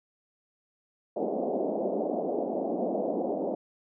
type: band-pass noise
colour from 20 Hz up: white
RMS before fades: -30 dBFS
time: 1.16-3.55 s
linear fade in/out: 5 ms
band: 200 to 700 Hz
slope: 48 dB/octave
effects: none